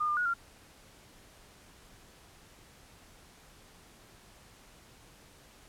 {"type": "tone with pitch steps", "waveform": "sine", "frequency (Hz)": [1217, 1200, 1451, 1384], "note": ["D#6", "D6", "F#6", "F6"], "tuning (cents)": [-39, 37, -34, -16], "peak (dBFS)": -27, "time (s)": [0, 0.34], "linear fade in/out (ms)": 10, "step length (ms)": 85, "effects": ["pink hiss -57 dBFS RMS until 5.68 s", "low-pass 12000 Hz 12 dB/octave"]}